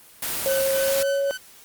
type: noise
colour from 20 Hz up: white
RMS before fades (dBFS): -27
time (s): 0.22-1.03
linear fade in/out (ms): 5
type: tone with pitch glide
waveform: sine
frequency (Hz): 540 to 555.8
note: C#5 to C#5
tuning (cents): -45 to +4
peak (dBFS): -20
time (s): 0.46-1.31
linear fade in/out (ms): 0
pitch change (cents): +49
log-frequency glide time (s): 0.77-1.13
type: tone with tremolo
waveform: sawtooth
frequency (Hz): 1518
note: F#6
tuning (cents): +44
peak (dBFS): -25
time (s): 0.47-1.38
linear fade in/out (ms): 20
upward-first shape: triangle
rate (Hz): 3.6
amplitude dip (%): 85
effects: white hiss -49 dBFS RMS until 1.64 s + Opus 24 kbps